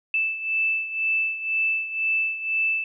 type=beating tone pair; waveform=sine; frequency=2637 / 2639 Hz; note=E7 / E7; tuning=0 / +1 cents; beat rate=2 Hz; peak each=-23 / -28 dBFS; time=0.14-2.84 s; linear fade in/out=2 ms; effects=none